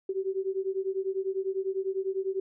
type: beating tone pair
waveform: sine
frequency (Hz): 378.7 / 388.7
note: F#4 / G4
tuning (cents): +40 / -15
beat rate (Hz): 10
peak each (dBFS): -31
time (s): 0.09-2.4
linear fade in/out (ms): 5
effects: none